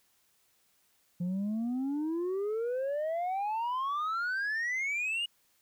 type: exponential sweep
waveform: sine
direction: up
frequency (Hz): 172 to 2903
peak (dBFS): -27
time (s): 1.2-5.26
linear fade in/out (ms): 10
effects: tanh soft clip ceiling -29 dBFS + white hiss -70 dBFS RMS until 5.61 s